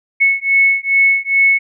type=beating tone pair; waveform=sine; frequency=2200 / 2202.4 Hz; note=C#7 / C#7; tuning=-14 / -12 cents; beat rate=2.4 Hz; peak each=-13 dBFS; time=0.2-1.59 s; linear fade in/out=20 ms; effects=none